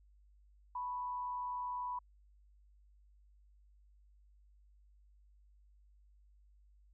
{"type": "tone with frequency modulation", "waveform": "sine", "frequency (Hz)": 987.8, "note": "B5", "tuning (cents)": 0, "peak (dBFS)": -37, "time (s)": [0.75, 1.99], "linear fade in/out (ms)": 5, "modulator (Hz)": 99.6, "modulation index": 0.36, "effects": ["added 50 Hz sine -62 dBFS peak until 6.93 s"]}